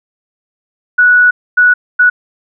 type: tone bursts at uneven times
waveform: sine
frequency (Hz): 1471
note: F#6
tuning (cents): -11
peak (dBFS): -4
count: 3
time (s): 0.98-1.31 / 1.57-1.74 / 1.99-2.1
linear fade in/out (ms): 10
effects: none